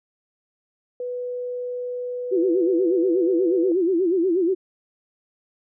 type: tone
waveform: sine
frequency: 493.9 Hz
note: B4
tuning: in tune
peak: -26 dBFS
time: 1-3.72 s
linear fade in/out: 2 ms
type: tone with vibrato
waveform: sine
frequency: 356.3 Hz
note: F4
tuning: 35 cents sharp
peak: -17 dBFS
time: 2.31-4.55 s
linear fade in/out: 20 ms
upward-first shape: sine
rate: 8.3 Hz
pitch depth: 150 cents each way
effects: none